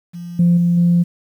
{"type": "tone with level steps", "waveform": "sine", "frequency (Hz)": 173.1, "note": "F3", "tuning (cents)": -15, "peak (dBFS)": [-27, -8, -11, -9], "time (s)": [0.13, 1.04], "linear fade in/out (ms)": 20, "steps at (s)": [0.39, 0.57, 0.77], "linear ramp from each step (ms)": 5, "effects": ["tanh soft clip ceiling -6 dBFS", "8-bit"]}